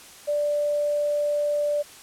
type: tone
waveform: sine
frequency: 587.3 Hz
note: D5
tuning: in tune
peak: -21 dBFS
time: 0.27-1.83 s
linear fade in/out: 20 ms
effects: white hiss -46 dBFS RMS until 2.02 s + low-pass 11000 Hz 12 dB/octave